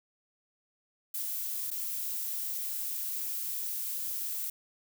violet noise with dropouts, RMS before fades -35 dBFS, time 1.14-4.5 s, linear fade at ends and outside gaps 5 ms, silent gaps 1.705-1.712 s, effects none

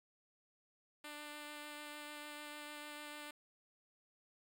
5% pulse tone with vibrato, 296.7 Hz, D4, 18 cents sharp, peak -36 dBFS, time 1.04-3.31 s, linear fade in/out 5 ms, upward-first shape sine, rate 6.7 Hz, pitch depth 12 cents each way, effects 12-bit

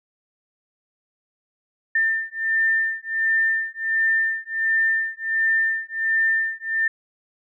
sine beating tone pair, 1795 / 1796.4 Hz, A6 / A6, +34 / +35 cents, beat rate 1.4 Hz, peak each -22 dBFS, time 1.95-6.88 s, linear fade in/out 5 ms, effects none

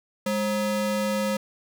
square ring-modulated tone, 370 Hz, F#4, in tune, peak -21 dBFS, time 0.26-1.37 s, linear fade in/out 5 ms, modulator 164 Hz, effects none

